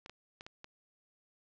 clicks, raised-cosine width 0.2 ms, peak -29 dBFS, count 5, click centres 0.061 / 0.096 / 0.409 / 0.465 / 0.644 s, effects low-pass 5000 Hz 12 dB/octave

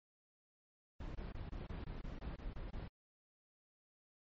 brown noise bursts, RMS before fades -45 dBFS, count 11, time 1-2.88 s, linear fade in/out 5 ms, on 150 ms, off 23 ms, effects low-pass 4000 Hz 12 dB/octave + MP3 32 kbps

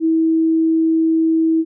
sine tone, 323.5 Hz, E4, 32 cents flat, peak -12 dBFS, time 0-1.65 s, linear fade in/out 50 ms, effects none

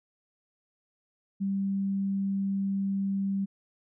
sine tone, 196 Hz, G3, in tune, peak -26 dBFS, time 1.4-3.46 s, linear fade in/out 20 ms, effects none

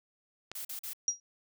click, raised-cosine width 0.2 ms, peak -23 dBFS, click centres 0.516 s
blue noise bursts, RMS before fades -40 dBFS, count 3, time 0.55-0.934 s, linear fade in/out 5 ms, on 100 ms, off 42 ms
sine tone with exponential decay, 5720 Hz, F8, 41 cents sharp, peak -22 dBFS, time 1.08-1.2 s, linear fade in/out 1 ms, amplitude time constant 25 ms
effects none

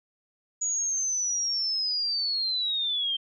sine linear sweep, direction down, 6840 to 3136 Hz, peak -25 dBFS, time 0.61-3.17 s, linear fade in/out 10 ms, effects none

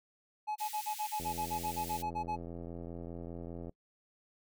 triangle tone bursts, 850 Hz, G#5, 40 cents sharp, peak -31 dBFS, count 15, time 0.47-2.365 s, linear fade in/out 20 ms, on 89 ms, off 40 ms
white high-pass noise, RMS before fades -45 dBFS, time 0.58-2.03 s, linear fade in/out 20 ms, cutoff 2000 Hz, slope 24 dB/octave
click train, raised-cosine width 2 ms, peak -31 dBFS, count 213, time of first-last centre 1.2-3.694 s, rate 85 Hz
effects noise-tail reverb RT60 0.1 s tail -23 dB re dry

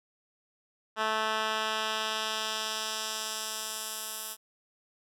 10% pulse tone with band-pass filter sweep, 218.2 Hz, A3, 14 cents flat, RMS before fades -33 dBFS, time 0.96-4.37 s, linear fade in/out 50 ms, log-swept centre 1700 to 12000 Hz, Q 0.88, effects none

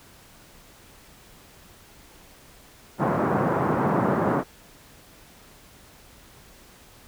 pink band-pass noise, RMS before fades -23 dBFS, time 2.98-4.44 s, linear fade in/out 50 ms, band 130 to 1300 Hz, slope 24 dB/octave, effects pink hiss -51 dBFS RMS until 7.07 s

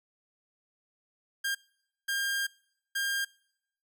sawtooth tone bursts at uneven times, 1606 Hz, G6, 41 cents sharp, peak -25 dBFS, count 3, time 1.44-1.55 / 2.08-2.47 / 2.95-3.25 s, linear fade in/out 10 ms, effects noise-tail reverb RT60 0.8 s tail -26 dB re dry

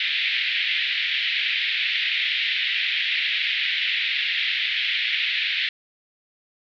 pink band-pass noise, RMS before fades -24 dBFS, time 0-5.69 s, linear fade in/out 2 ms, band 1900 to 3800 Hz, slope 48 dB/octave, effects none

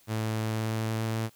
sawtooth tone with pitch glide, 110 to 111.92 Hz, A2 to A2, 0 to +30 cents, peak -24 dBFS, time 0.07-1.3 s, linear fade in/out 50 ms, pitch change +30 cents, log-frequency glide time 0.45-1.14 s, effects white hiss -61 dBFS RMS until 1.35 s

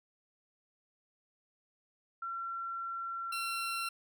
sine / 20% pulse tone pair in turn, 1360 / 1360 Hz, F6 / F6, -46 / -46 cents, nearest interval unison, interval 0 cents, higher neither, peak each -36 / -29 dBFS, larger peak second, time 2.22-3.32 / 3.32-3.89 s, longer first, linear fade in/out 5 ms, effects none

